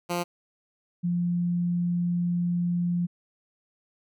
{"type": "tone pair in turn", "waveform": ["10% pulse", "sine"], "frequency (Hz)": [174.61, 174.61], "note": ["F3", "F3"], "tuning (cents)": [0, 0], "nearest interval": "unison", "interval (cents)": 0, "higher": "neither", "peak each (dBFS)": [-18, -23], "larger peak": "first", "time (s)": [[0.09, 0.24], [1.03, 3.07]], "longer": "second", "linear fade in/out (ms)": 20, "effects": []}